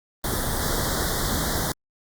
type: band-stop noise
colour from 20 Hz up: pink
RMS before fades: -25 dBFS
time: 0.24-1.72 s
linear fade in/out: 2 ms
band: 2000 to 3300 Hz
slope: 96 dB/octave
effects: Opus 32 kbps